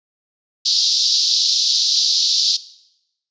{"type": "band-pass noise", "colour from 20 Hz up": "white", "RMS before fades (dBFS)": -17, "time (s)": [0.65, 2.57], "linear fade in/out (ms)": 10, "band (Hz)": [3800, 5400], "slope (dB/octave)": 48, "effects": ["noise-tail reverb RT60 0.8 s tail -17 dB re dry", "resampled to 16000 Hz"]}